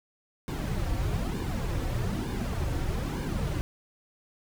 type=noise with flanger; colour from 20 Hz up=brown; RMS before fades=-30 dBFS; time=0.48-3.61 s; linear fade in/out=0 ms; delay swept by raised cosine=1.5 to 4.9 ms; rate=1.1 Hz; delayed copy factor=-0.7; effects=none